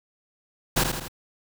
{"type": "noise with echo", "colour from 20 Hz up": "pink", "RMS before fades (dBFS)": -21, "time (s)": [0.76, 0.84], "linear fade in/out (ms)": 10, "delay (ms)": 81, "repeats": 3, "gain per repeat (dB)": -5, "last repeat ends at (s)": 1.083, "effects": []}